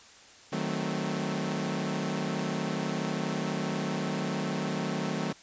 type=chord; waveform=sawtooth; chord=D# diminished seventh; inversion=none; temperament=equal with one note detuned; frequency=155.56 / 187.58 / 220 / 261.6 Hz; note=D#3 / F#3 / A3 / C4; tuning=0 / +24 / 0 / 0 cents; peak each=-31 / -30 / -31 / -33 dBFS; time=0.52-5.33 s; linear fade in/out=10 ms; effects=white hiss -53 dBFS RMS until 5.42 s + resampled to 16000 Hz